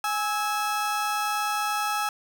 35% pulse tone pair together, 830.6 / 1301.7 Hz, G#5 / E6, 0 / -22 cents, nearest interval minor sixth, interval 778 cents, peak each -26 dBFS, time 0.04-2.09 s, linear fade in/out 2 ms, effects none

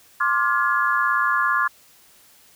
sine chord, D half-diminished seventh, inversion third, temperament just, 1057.2 / 1174.7 / 1409.6 / 1691.5 Hz, C6 / D6 / F6 / Ab6, +18 / 0 / +16 / +31 cents, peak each -23 dBFS, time 0.2-1.68 s, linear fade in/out 10 ms, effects white hiss -53 dBFS RMS until 2.55 s

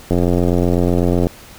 click train, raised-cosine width 2 ms, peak -3 dBFS, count 103, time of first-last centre 0.11-1.269 s, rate 88 Hz, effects pink hiss -40 dBFS RMS until 1.58 s

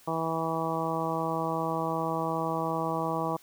harmonic tone, 162.7 Hz, E3, 22 cents flat, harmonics 1 / 2 / 3 / 4 / 5 / 6 / 7, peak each -35 / -35 / -35 / -35 / -35 / -35 / -35 dBFS, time 0.07-3.37 s, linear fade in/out 10 ms, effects white hiss -57 dBFS RMS until 3.42 s

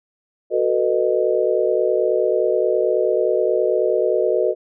sine chord, B dominant seventh, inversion second, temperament just, 370.4 / 444.5 / 493.9 / 617.4 Hz, F#4 / A4 / B4 / D#5, +2 / +18 / 0 / -14 cents, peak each -21 dBFS, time 0.5-4.55 s, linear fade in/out 50 ms, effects none

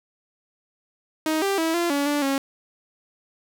sawtooth tone with pitch steps, 313.8 / 394 / 324.9 / 343.6 / 284 / 291.3 / 273.6 Hz, D#4 / G4 / E4 / F4 / C#4 / D4 / C#4, +15 / +9 / -25 / -28 / +42 / -14 / -23 cents, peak -17 dBFS, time 1.26-2.38 s, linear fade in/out 2 ms, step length 160 ms, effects none

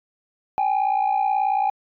sine tone pair together, 779 / 837.5 Hz, G5 / G#5, -11 / +14 cents, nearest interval minor second, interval 125 cents, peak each -19 dBFS, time 0.58-1.7 s, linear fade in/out 0 ms, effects tanh soft clip ceiling -15 dBFS

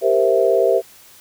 sine chord, C dominant seventh, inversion second, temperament equal, 392 / 466.2 / 523.3 / 659.3 Hz, G4 / Bb4 / C5 / E5, 0 / 0 / 0 / 0 cents, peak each -18 dBFS, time 0.01-0.82 s, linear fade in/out 50 ms, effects white hiss -46 dBFS RMS until 1.2 s

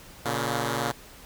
5% pulse tone pair together, 118.05 / 141 Hz, A#2 / C#3, +22 / +30 cents, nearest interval minor third, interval 308 cents, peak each -17 / -18 dBFS, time 0.25-0.92 s, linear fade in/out 10 ms, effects pink hiss -48 dBFS RMS until 1.25 s

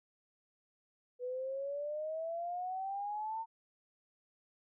sine exponential sweep, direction up, 490.2 to 913 Hz, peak -36 dBFS, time 1.19-3.46 s, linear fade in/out 50 ms, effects none

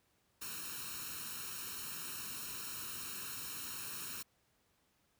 white noise with comb filter, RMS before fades -44 dBFS, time 0.41-4.23 s, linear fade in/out 10 ms, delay 0.73 ms, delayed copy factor +0.85, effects pink hiss -75 dBFS RMS until 5.19 s + high-pass 60 Hz 12 dB/octave

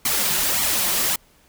white noise with flanger, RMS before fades -21 dBFS, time 0.05-1.16 s, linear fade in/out 5 ms, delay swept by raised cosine 0.91 to 5.71 ms, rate 1.8 Hz, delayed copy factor +0.65, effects pink hiss -56 dBFS RMS until 1.48 s

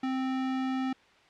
square tone, 261.6 Hz, C4, in tune, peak -29 dBFS, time 0.03-0.93 s, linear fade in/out 5 ms, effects white hiss -59 dBFS RMS until 1.29 s + low-pass 3000 Hz 12 dB/octave

